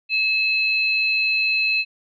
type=tone pair together; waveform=sine; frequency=2593 / 4102 Hz; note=E7 / C8; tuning=-29 / -35 cents; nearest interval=minor sixth; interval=794 cents; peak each=-18 / -25 dBFS; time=0.09-1.85 s; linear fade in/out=50 ms; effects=none